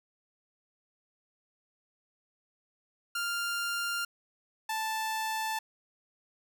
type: tone pair in turn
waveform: sawtooth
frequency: 1396.9 / 880 Hz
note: F6 / A5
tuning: 0 / 0 cents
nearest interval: minor sixth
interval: 800 cents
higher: first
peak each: -27 dBFS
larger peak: neither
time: 3.15-4.05 / 4.69-5.59 s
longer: neither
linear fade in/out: 5 ms
effects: none